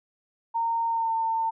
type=tone with pitch glide; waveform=sine; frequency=920 to 902.6 Hz; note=A#5 to A5; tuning=-23 to +44 cents; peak=-23 dBFS; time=0.54-1.51 s; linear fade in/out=20 ms; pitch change=-33 cents; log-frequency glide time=0.88-1.13 s; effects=none